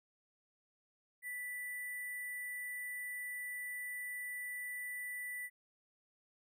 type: tone with sample-and-hold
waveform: sine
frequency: 1975.5 Hz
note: B6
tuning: in tune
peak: -40 dBFS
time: 1.22-5.5 s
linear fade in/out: 50 ms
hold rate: 11025 Hz
effects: none